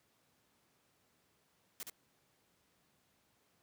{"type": "noise with echo", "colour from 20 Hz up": "white", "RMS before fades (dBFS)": -44, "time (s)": [1.8, 1.83], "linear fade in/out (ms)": 0, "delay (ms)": 68, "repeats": 1, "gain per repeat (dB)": -3, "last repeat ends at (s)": 1.898, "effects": ["pink hiss -74 dBFS RMS until 3.62 s", "high-pass 100 Hz 12 dB/octave"]}